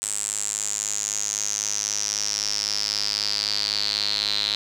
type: tone with band-pass filter sweep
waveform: square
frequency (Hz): 51.91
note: G#1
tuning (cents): 0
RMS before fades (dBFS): -26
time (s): 0.02-4.55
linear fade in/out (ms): 0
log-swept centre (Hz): 8000 to 4000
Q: 8.9
effects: none